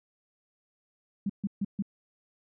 sine tone bursts, 199.9 Hz, G3, 34 cents sharp, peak -26 dBFS, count 4, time 1.26-1.824 s, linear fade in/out 5 ms, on 36 ms, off 140 ms, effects none

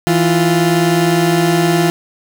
30% pulse tone pair together, 164.81 / 349.2 Hz, E3 / F4, 0 / 0 cents, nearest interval octave + minor second, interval 1300 cents, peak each -11 dBFS, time 0.07-1.9 s, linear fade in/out 0 ms, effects none

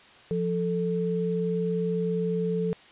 sine tone pair together, 174.75 / 440 Hz, F3 / A4, +1 / 0 cents, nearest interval octave + major third, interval 1599 cents, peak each -27 dBFS, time 0.31-2.73 s, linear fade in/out 0 ms, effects white hiss -52 dBFS RMS until 2.91 s + resampled to 8000 Hz

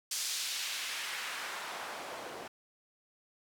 white noise with band-pass filter sweep, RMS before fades -39 dBFS, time 0.11-2.48 s, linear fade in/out 5 ms, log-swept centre 5600 to 470 Hz, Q 1, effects none

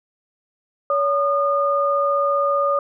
sine tone pair together, 565.7 / 1219 Hz, C#5 / D#6, +35 / -36 cents, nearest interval octave + minor second, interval 1329 cents, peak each -19 dBFS, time 0.9-2.79 s, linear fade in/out 2 ms, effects none

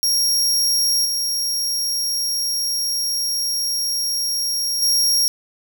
sawtooth tone with level steps, 5588 Hz, F8, in tune, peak -13 / -17 / -12 dBFS, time 0.03-5.28 s, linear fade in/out 0 ms, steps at 1.05 / 4.82 s, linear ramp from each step 5 ms, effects none

